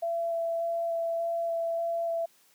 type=tone with vibrato; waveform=sine; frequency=671 Hz; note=E5; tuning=31 cents sharp; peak=-27 dBFS; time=0.02-2.26 s; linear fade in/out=10 ms; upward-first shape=square; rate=1.7 Hz; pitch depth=8 cents each way; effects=white hiss -63 dBFS RMS until 2.54 s + high-pass 150 Hz 12 dB/octave